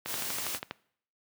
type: noise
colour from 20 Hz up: white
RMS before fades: -35 dBFS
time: 0.05-0.6 s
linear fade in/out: 50 ms
type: click train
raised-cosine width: 0.3 ms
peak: -18 dBFS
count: 9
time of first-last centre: 0.06-0.71 s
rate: 12.3 Hz
effects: noise-tail reverb RT60 0.6 s tail -21 dB re dry + high-pass 100 Hz 12 dB/octave